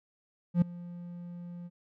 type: tone with ADSR envelope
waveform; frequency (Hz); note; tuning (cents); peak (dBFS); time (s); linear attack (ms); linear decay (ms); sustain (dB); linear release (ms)
triangle; 174.5; F3; -1; -16; 0.54-1.7; 78; 5; -22; 38
effects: none